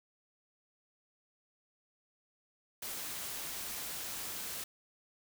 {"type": "noise", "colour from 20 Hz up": "white", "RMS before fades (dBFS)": -41, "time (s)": [2.82, 4.64], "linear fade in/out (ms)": 5, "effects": []}